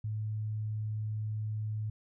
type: tone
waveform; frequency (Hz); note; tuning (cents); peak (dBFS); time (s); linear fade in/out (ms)
sine; 107.6; A2; -38; -32; 0.04-1.9; 5
effects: none